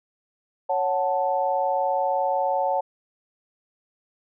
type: chord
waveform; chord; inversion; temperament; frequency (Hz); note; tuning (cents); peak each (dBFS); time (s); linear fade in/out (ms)
sine; F# minor; second; equal; 554.4 / 740 / 880; C#5 / F#5 / A5; 0 / 0 / 0; -25; 0.69-2.81; 10
effects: none